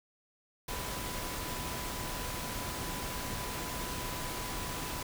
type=tone in noise; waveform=sine; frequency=995 Hz; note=B5; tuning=13 cents sharp; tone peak=-45 dBFS; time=0.68-5.03 s; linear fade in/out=5 ms; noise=pink; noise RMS=-38 dBFS; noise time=0.68-5.03 s; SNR=-10 dB; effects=none